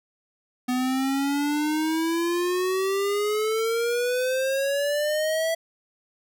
square exponential sweep, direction up, 248.5 to 661 Hz, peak -23 dBFS, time 0.68-5.55 s, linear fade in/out 10 ms, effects none

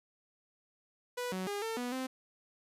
sawtooth tone with pitch steps, 492 / 186.5 / 406.7 / 449.6 / 245.5 / 259.7 Hz, B4 / F#3 / G#4 / A4 / B3 / C4, -7 / +14 / -36 / +37 / -10 / -13 cents, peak -31 dBFS, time 1.17-2.07 s, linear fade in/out 10 ms, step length 150 ms, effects resampled to 32000 Hz

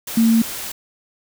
sine tone in noise, 227.2 Hz, A#3, 44 cents flat, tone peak -11 dBFS, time 0.17-0.42 s, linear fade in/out 5 ms, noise white, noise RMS -29 dBFS, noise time 0.07-0.72 s, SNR +15 dB, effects none

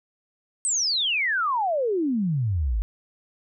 sine exponential sweep, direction down, 8500 to 47.73 Hz, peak -21 dBFS, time 0.65-2.82 s, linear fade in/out 0 ms, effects none

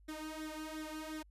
sawtooth tone with flanger, 311.1 Hz, D#4, in tune, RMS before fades -44 dBFS, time 0.08-1.23 s, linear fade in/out 10 ms, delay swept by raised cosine 0.53 to 2.53 ms, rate 2.8 Hz, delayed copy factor +0.75, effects added 50 Hz sine -59 dBFS peak until 1.3 s + resampled to 32000 Hz

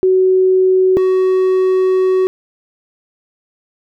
sine / triangle tone pair in turn, 374 / 374 Hz, F#4 / F#4, +19 / +19 cents, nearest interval unison, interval 0 cents, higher neither, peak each -8 dBFS, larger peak neither, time 0.03-0.97 / 0.97-2.27 s, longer second, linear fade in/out 0 ms, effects none

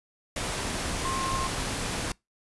sine tone in noise, 1064 Hz, C6, 29 cents sharp, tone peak -29 dBFS, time 1.05-1.47 s, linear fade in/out 2 ms, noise pink, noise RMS -31 dBFS, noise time 0.36-2.12 s, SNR -1 dB, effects noise-tail reverb RT60 0.2 s tail -25 dB re dry + resampled to 24000 Hz

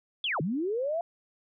sine linear two-way sweep, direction down then up, 3536 to 138.2 to 697 Hz, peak -27 dBFS, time 0.24-1.01 s, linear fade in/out 2 ms, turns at 0.41 s, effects none

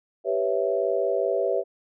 sine chord, C# half-diminished seventh, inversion second, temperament equal, 392 / 493.9 / 554.4 / 659.3 Hz, G4 / B4 / C#5 / E5, 0 / 0 / 0 / 0 cents, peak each -27 dBFS, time 0.24-1.64 s, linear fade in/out 50 ms, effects none

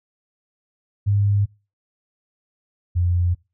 sine tone pair in turn, 101.4 / 88.05 Hz, G#2 / F2, -41 / +15 cents, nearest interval major second, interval 244 cents, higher first, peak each -15 / -16 dBFS, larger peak first, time 1.06-1.46 / 2.95-3.35 s, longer neither, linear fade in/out 20 ms, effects noise-tail reverb RT60 0.3 s tail -24 dB re dry

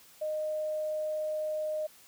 sine tone, 616 Hz, D#5, 17 cents flat, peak -30 dBFS, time 0.21-1.87 s, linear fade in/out 10 ms, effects white hiss -57 dBFS RMS until 2.07 s + high-pass 60 Hz 12 dB/octave

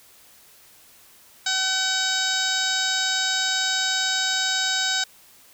harmonic tone with a mistuned harmonic, 759 Hz, F#5, 44 cents sharp, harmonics 1 / 2 / 3 / 4 / 5 / 6 / 7 / 8 / 9 / 10, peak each -33 / -26 / -36 / -33 / -26 / -31 / -30 / -35 / -35 / -32 dBFS, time 1.46-5.04 s, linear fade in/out 5 ms, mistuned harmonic 7, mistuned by -43 cents, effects white hiss -52 dBFS RMS until 5.53 s

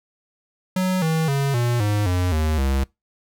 square tone with pitch steps, 185.4 / 160.47 / 138.89 / 120.22 / 104.05 / 90.06 / 77.95 / 67.47 Hz, F#3 / E3 / C#3 / B2 / G#2 / F#2 / D#2 / C#2, +4 / -46 / +4 / -46 / +4 / -46 / +4 / -46 cents, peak -19 dBFS, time 0.76-2.84 s, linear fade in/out 5 ms, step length 260 ms, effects noise-tail reverb RT60 0.2 s tail -24 dB re dry

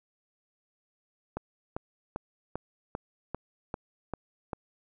click train, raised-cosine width 1 ms, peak -19 dBFS, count 9, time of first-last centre 1.37-4.532 s, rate 2.53 Hz, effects none

